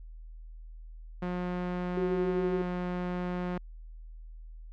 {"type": "tone", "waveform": "sawtooth", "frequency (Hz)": 179, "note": "F3", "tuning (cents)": 43, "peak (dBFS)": -27, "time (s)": [1.22, 3.58], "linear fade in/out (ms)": 5}
{"type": "tone with vibrato", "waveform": "sine", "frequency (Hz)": 370, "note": "F#4", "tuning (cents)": 0, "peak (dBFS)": -28, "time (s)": [1.97, 2.62], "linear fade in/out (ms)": 5, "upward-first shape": "square", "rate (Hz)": 7.3, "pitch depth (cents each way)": 14}
{"effects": ["added 40 Hz sine -43 dBFS peak until 4.72 s", "low-pass 2000 Hz 12 dB/octave"]}